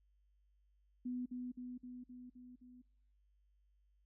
sine tone with echo, 248.6 Hz, B3, 12 cents sharp, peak -38 dBFS, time 1.05-1.26 s, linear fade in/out 10 ms, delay 260 ms, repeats 6, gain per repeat -3 dB, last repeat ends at 2.82 s, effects noise-tail reverb RT60 0.7 s tail -25 dB re dry + added 50 Hz sine -70 dBFS peak until 4.05 s

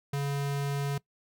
square tone, 141.1 Hz, C#3, 31 cents sharp, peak -29 dBFS, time 0.13-0.98 s, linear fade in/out 5 ms, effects noise-tail reverb RT60 0.1 s tail -21 dB re dry

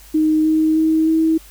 sine tone with pitch steps, 311.1 / 314.4 / 317.6 / 321 Hz, D#4 / D#4 / D#4 / E4, 0 / +18 / +36 / -46 cents, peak -12 dBFS, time 0.14-1.38 s, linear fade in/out 10 ms, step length 310 ms, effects added 50 Hz sine -43 dBFS peak until 1.5 s + white hiss -45 dBFS RMS until 1.5 s

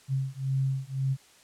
sine beating tone pair, 133.3 / 135.2 Hz, C3 / C#3, +33 / -43 cents, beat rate 1.9 Hz, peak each -29 dBFS, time 0.08-1.17 s, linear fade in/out 50 ms, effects white hiss -57 dBFS RMS until 1.43 s + low-pass 9000 Hz 12 dB/octave

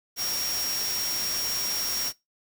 sine tone in noise, 5588 Hz, F8, in tune, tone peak -28 dBFS, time 0.16-2.13 s, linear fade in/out 50 ms, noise white, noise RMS -32 dBFS, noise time 0.16-2.13 s, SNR +1 dB, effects noise-tail reverb RT60 0.2 s tail -22 dB re dry

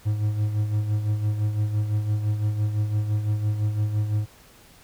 triangle tone with tremolo, 105.7 Hz, G#2, 31 cents sharp, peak -17 dBFS, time 0.05-4.26 s, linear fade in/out 20 ms, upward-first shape sine, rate 5.9 Hz, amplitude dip 55%, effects pink hiss -52 dBFS RMS until 4.83 s

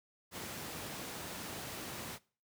pink high-pass noise, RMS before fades -44 dBFS, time 0.31-2.19 s, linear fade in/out 50 ms, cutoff 110 Hz, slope 12 dB/octave, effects noise-tail reverb RT60 0.4 s tail -22 dB re dry

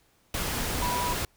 sine tone in noise, 979 Hz, B5, 15 cents flat, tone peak -28 dBFS, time 0.82-1.13 s, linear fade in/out 2 ms, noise pink, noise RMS -30 dBFS, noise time 0.34-1.25 s, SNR -1 dB, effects pink hiss -65 dBFS RMS until 1.36 s

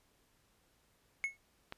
triangle tone with exponential decay, 2189 Hz, C#7, 22 cents flat, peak -27 dBFS, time 1.24-1.37 s, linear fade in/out 0 ms, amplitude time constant 28 ms
click, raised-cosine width 0.3 ms, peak -26 dBFS, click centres 1.724 s
effects pink hiss -72 dBFS RMS until 1.77 s + resampled to 32000 Hz

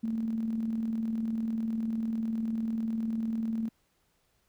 sine tone with tremolo, 224.6 Hz, A3, 36 cents sharp, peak -27 dBFS, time 0.03-3.69 s, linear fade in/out 10 ms, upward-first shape square, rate 20 Hz, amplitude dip 35%, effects pink hiss -72 dBFS RMS until 4.48 s

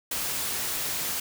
white noise, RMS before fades -30 dBFS, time 0.11-1.2 s, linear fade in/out 5 ms, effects none

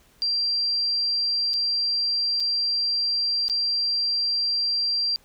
sine tone with dropouts, 4730 Hz, D8, 12 cents sharp, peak -21 dBFS, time 0.22-5.16 s, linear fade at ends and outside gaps 0 ms, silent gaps 1.534-1.539 / 2.4-2.404 / 3.482-3.498 s, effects pink hiss -58 dBFS RMS until 5.24 s

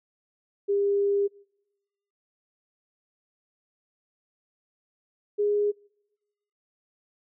sine tone pair in turn, 402.1 / 412.9 Hz, G4 / G#4, +44 / -10 cents, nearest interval unison, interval 46 cents, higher second, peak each -21 dBFS, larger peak neither, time 0.68-1.28 / 5.38-5.72 s, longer first, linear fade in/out 20 ms, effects noise-tail reverb RT60 1.0 s tail -26 dB re dry

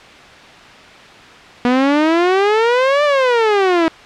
sawtooth exponential two-way sweep, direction up then down, 241.3 to 597 to 319.4 Hz, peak -7 dBFS, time 1.65-3.88 s, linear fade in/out 0 ms, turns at 3.04 s, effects white hiss -38 dBFS RMS until 4.05 s + low-pass 3000 Hz 12 dB/octave

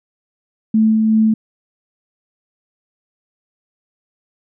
sine tone with tremolo, 219.3 Hz, A3, 6 cents flat, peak -9 dBFS, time 0.74-1.34 s, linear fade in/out 5 ms, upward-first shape sine, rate 2.7 Hz, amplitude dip 25%, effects none

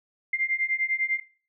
sine beating tone pair, 2093 / 2103 Hz, C7 / C7, 0 / +8 cents, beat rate 10 Hz, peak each -27 / -27 dBFS, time 0.33-1.2 s, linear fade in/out 5 ms, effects noise-tail reverb RT60 0.4 s tail -17 dB re dry

